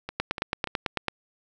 two click trains, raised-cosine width 0.3 ms, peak -9 / -17 dBFS, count 9 / 3, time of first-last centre 0.2-1.083 / 0.09-0.673 s, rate 9.06 / 3.43 Hz, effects none

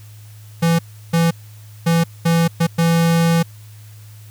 square tone bursts at uneven times, 167 Hz, E3, 23 cents sharp, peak -13 dBFS, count 6, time 0.62-0.79 / 1.13-1.31 / 1.86-2.04 / 2.25-2.48 / 2.6-2.67 / 2.78-3.43 s, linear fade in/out 10 ms, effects added 106 Hz sine -37 dBFS peak until 4.3 s + white hiss -49 dBFS RMS until 4.3 s

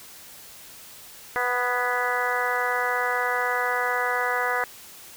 harmonic tone with a mistuned harmonic, 246.9 Hz, B3, in tune, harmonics 2 / 3 / 4 / 5 / 6 / 7 / 8, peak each -30 / -30 / -30 / -30 / -30 / -30 / -30 dBFS, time 1.36-4.64 s, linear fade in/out 0 ms, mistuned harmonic 7, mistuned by -30 cents, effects white hiss -45 dBFS RMS until 5.16 s

